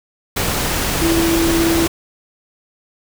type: tone in noise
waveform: sine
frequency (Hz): 332.1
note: E4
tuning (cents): +13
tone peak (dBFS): -14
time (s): 1.01-1.87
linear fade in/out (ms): 10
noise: pink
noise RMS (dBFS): -19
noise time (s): 0.36-1.88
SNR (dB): +2
effects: none